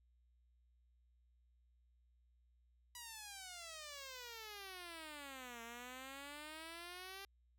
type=exponential two-way sweep; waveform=5% pulse; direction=down then up; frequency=982 to 229.2 to 397.4 Hz; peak=-38 dBFS; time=2.95-7.25 s; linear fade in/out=2 ms; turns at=5.62 s; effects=added 60 Hz sine -70 dBFS peak until 7.58 s